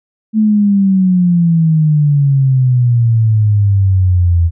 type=exponential sweep; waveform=sine; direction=down; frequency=220 to 82.9 Hz; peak=-7 dBFS; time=0.33-4.51 s; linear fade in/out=50 ms; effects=none